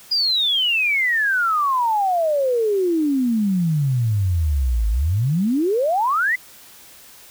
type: exponential two-way sweep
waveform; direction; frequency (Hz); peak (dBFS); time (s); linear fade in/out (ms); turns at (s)
sine; down then up; 4956 to 51.6 to 2072; -16; 0.11-6.36; 10; 4.89
effects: white hiss -45 dBFS RMS until 7.3 s